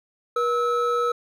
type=tone pair together; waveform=triangle; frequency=479.8 / 1297 Hz; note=A#4 / E6; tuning=+50 / -28 cents; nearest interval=octave + perfect fourth; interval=1722 cents; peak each=-21 dBFS; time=0.36-1.12 s; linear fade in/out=5 ms; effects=none